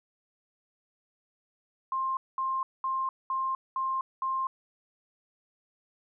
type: tone bursts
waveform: sine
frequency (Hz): 1057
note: C6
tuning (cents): +17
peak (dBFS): -27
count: 6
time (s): 1.92-4.47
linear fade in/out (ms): 2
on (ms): 250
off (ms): 210
effects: none